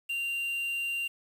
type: tone with quantisation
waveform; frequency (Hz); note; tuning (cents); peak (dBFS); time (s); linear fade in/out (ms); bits
triangle; 2775; F7; -12; -28; 0.09-1.08; 10; 8
effects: none